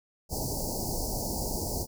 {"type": "band-stop noise", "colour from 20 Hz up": "pink", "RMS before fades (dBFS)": -32, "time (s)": [0.29, 1.87], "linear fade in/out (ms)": 50, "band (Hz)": [920, 4500], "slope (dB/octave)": 96, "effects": []}